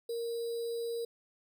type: tone with sample-and-hold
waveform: sine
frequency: 466.2 Hz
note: A#4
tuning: in tune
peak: -33 dBFS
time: 0.09-1.05 s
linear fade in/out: 5 ms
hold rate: 4410 Hz
effects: none